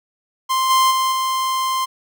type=tone with level steps; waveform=45% pulse; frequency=1046.5 Hz; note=C6; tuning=in tune; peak=-16 / -12 / -16 / -18 dBFS; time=0.49-1.86 s; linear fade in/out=20 ms; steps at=0.69 / 0.9 / 1.11 s; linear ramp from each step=20 ms; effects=none